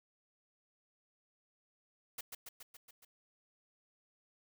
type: noise with echo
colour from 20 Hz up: white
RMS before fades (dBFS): -43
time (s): 2.18-2.21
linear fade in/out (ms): 5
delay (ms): 140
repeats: 6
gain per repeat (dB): -3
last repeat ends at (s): 3.05
effects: none